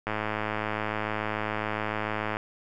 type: click train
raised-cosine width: 0.5 ms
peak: -14 dBFS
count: 247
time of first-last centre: 0.07-2.369 s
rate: 107 Hz
effects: none